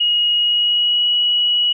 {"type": "tone with pitch glide", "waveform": "sine", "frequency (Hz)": [2887, 2922], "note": ["F#7", "F#7"], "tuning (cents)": [-43, -22], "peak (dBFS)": -13, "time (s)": [0, 1.73], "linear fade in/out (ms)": 10, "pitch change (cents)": 21, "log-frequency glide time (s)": [0.35, 1.1], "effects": []}